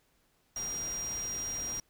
sine tone in noise, 5700 Hz, F8, 34 cents sharp, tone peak -34 dBFS, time 0.56-1.8 s, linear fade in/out 2 ms, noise pink, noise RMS -45 dBFS, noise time 0.56-1.8 s, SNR +8 dB, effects pink hiss -71 dBFS RMS until 1.89 s

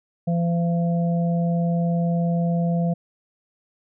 harmonic tone, 170.2 Hz, F3, 44 cents flat, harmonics 1 / 3 / 4, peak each -19 / -31 / -30 dBFS, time 0.27-2.94 s, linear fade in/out 10 ms, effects none

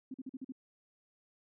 sine tone bursts, 261.6 Hz, C4, in tune, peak -39 dBFS, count 6, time 0.11-0.522 s, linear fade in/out 5 ms, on 32 ms, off 44 ms, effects none

